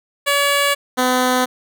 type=tone pair in turn; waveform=10% pulse; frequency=568 / 253 Hz; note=C#5 / B3; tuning=+42 / +42 cents; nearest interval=octave + major second; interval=1400 cents; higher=first; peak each=-6 dBFS; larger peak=neither; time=0.26-0.75 / 0.97-1.46 s; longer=neither; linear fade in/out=20 ms; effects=none